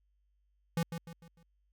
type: tone with echo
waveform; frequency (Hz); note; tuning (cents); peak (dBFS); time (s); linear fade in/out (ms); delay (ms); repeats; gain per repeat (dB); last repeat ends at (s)
square; 167.5; E3; +28; -29; 0.77-0.83; 2; 150; 4; -8; 1.43
effects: added 50 Hz sine -70 dBFS peak until 1.72 s